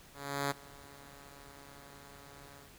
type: tone with ADSR envelope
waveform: 5% pulse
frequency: 140.6 Hz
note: C#3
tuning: 25 cents sharp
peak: -19 dBFS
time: 0.13-2.72 s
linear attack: 380 ms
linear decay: 13 ms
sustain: -23 dB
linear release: 140 ms
effects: pink hiss -57 dBFS RMS until 2.78 s